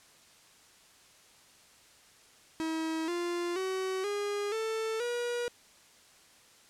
45% pulse tone with pitch steps, 321 / 348 / 377.4 / 409.1 / 443.6 / 481 Hz, E4 / F4 / F#4 / G#4 / A4 / B4, -46 / -6 / +34 / -26 / +14 / -46 cents, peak -31 dBFS, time 2.6-5.48 s, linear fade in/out 0 ms, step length 480 ms, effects white hiss -59 dBFS RMS until 6.69 s + low-pass 9000 Hz 12 dB/octave

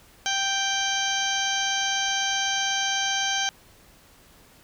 harmonic tone with a mistuned harmonic, 784 Hz, G5, in tune, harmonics 1 / 2 / 3 / 4 / 5 / 6 / 7 / 8, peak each -30 / -29 / -34 / -28 / -35 / -38 / -34 / -31 dBFS, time 0.26-3.49 s, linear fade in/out 0 ms, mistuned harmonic 7, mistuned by +39 cents, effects pink hiss -54 dBFS RMS until 4.63 s

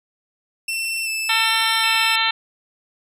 sawtooth tone with vibrato, 2662 Hz, E7, 16 cents sharp, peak -19 dBFS, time 0.68-2.16 s, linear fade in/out 5 ms, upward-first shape square, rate 1.3 Hz, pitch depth 19 cents each way
harmonic tone, 448.5 Hz, A4, 33 cents sharp, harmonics 2 / 3 / 4 / 5 / 6 / 7 / 8 / 9, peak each -25 / -25 / -25 / -25 / -25 / -25 / -25 / -25 dBFS, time 1.29-2.31 s, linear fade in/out 5 ms
effects resampled to 32000 Hz

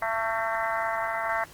harmonic tone with a mistuned harmonic, 224 Hz, A3, 31 cents sharp, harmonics 3 / 4 / 5 / 6 / 7 / 8 / 9, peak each -30 / -31 / -32 / -33 / -33 / -34 / -35 dBFS, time 0.02-1.44 s, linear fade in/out 2 ms, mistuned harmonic 8, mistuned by +34 cents, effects pink hiss -50 dBFS RMS until 1.53 s + Opus 24 kbps

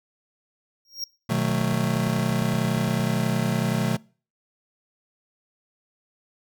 square tone with exponential growth, 5588 Hz, F8, in tune, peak -25 dBFS, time 0.85-1.04 s, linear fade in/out 2 ms, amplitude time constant 40 ms
square chord, B dominant seventh, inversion none, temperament just, 123.47 / 154.34 / 185.21 / 222.2 Hz, B2 / D#3 / F#3 / A3, 0 / -14 / +2 / +17 cents, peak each -28 dBFS, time 1.29-3.97 s, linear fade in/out 10 ms
click train, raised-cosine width 2 ms, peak -24 dBFS, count 15, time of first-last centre 1.38-2.998 s, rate 8.65 Hz
effects noise-tail reverb RT60 0.4 s tail -24 dB re dry

